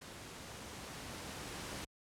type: noise with level ramp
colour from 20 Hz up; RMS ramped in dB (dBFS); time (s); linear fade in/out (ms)
pink; -50 to -43; 0.01-1.85; 10
effects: high-pass 60 Hz 12 dB/octave + low-pass 10000 Hz 12 dB/octave